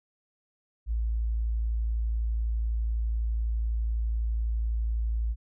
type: tone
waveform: sine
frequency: 56 Hz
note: A1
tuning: 31 cents sharp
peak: -25 dBFS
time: 0.86-5.36 s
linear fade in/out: 50 ms
effects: none